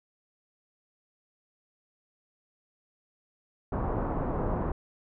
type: low-pass noise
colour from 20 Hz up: pink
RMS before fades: -30 dBFS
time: 3.72-4.72 s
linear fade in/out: 5 ms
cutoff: 1100 Hz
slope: 24 dB/octave
effects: none